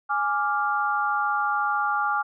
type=chord; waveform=sine; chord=D diminished; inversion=second; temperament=equal; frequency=830.6 / 1174.7 / 1396.9 Hz; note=Ab5 / D6 / F6; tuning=0 / 0 / 0 cents; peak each=-26 dBFS; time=0.09-2.23 s; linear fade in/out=20 ms; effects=none